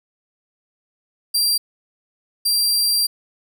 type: tone bursts at uneven times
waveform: sawtooth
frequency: 4730 Hz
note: D8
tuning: 12 cents sharp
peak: -13 dBFS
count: 2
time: 1.34-1.58 / 2.45-3.07 s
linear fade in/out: 10 ms
effects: none